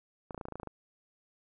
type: clicks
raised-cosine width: 1 ms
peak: -26 dBFS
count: 11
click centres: 0.308 / 0.346 / 0.378 / 0.412 / 0.454 / 0.485 / 0.523 / 0.556 / 0.599 / 0.632 / 0.673 s
effects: none